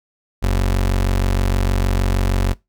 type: tone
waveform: 30% pulse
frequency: 46.42 Hz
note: F#1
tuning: 6 cents sharp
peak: -12 dBFS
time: 0.42-2.54 s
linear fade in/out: 20 ms
effects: noise-tail reverb RT60 0.2 s tail -22 dB re dry